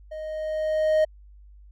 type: tone with level ramp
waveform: triangle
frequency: 622.3 Hz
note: D#5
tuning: in tune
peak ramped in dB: -31 to -14 dBFS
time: 0.11-1.05 s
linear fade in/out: 10 ms
effects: added 50 Hz sine -46 dBFS peak until 1.71 s